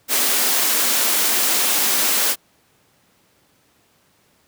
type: high-pass noise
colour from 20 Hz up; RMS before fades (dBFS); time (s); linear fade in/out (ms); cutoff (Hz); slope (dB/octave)
white; -18; 0.08-2.36; 50; 200; 96
effects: pink hiss -59 dBFS RMS until 4.47 s + high-pass 100 Hz 12 dB/octave